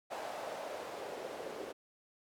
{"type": "noise with band-pass filter sweep", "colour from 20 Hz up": "white", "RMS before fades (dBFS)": -43, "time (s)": [0.1, 1.73], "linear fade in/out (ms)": 20, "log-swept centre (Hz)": [690, 430], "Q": 2.7, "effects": []}